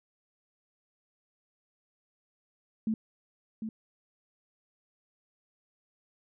sine tone with echo, 220 Hz, A3, in tune, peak -26 dBFS, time 2.87-2.94 s, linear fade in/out 2 ms, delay 750 ms, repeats 1, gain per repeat -7 dB, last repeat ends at 3.69 s, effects none

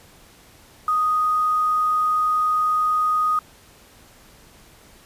sine tone with quantisation, 1244.5 Hz, D#6, in tune, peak -17 dBFS, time 0.88-3.39 s, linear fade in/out 2 ms, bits 7, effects pink hiss -50 dBFS RMS until 5.05 s + resampled to 32000 Hz

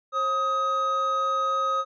triangle tone pair together, 537 / 1259.6 Hz, C5 / D#6, +45 / +21 cents, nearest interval octave + minor third, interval 1476 cents, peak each -29 / -21 dBFS, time 0.12-1.85 s, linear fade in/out 50 ms, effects resampled to 16000 Hz

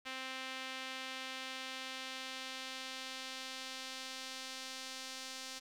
sawtooth tone with band-pass filter sweep, 261.6 Hz, C4, in tune, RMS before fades -45 dBFS, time 0.05-5.6 s, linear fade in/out 20 ms, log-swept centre 2700 to 5100 Hz, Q 1.2, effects 11-bit

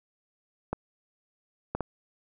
clicks, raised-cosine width 1 ms, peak -15 dBFS, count 3, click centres 0.73 / 1.75 / 1.807 s, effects none

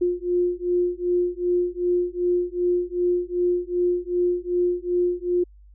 sine beating tone pair, 353.3 / 355.9 Hz, F4 / F4, +20 / +33 cents, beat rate 2.6 Hz, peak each -23 dBFS, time 0.01-5.44 s, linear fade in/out 10 ms, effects added 50 Hz sine -46 dBFS peak until 5.74 s

